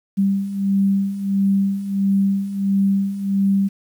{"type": "beating tone pair", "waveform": "sine", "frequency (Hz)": [195.5, 197], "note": ["G3", "G3"], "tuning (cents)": [-4, 9], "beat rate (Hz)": 1.5, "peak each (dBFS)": [-22, -17], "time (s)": [0.17, 3.69], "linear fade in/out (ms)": 20, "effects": ["8-bit"]}